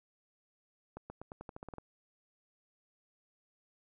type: accelerating click train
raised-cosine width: 1 ms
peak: -30 dBFS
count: 11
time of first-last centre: 0.97-1.783 s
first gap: 130 ms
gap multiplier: 0.89
effects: none